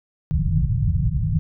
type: low-pass noise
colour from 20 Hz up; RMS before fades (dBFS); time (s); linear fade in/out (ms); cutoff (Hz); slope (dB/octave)
white; -20; 0.31-1.39; 0; 170; 96
effects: none